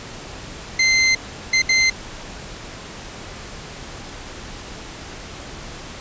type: tone bursts at uneven times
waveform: sawtooth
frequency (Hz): 2076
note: C7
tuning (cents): -14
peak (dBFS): -10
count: 3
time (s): 0.79-1.15 / 1.53-1.62 / 1.69-1.9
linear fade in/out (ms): 5
effects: pink hiss -35 dBFS RMS until 6 s + resampled to 16000 Hz